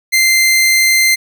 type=tone; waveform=sawtooth; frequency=2083 Hz; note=C7; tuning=8 cents flat; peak=-5 dBFS; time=0.12-1.16 s; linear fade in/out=20 ms; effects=none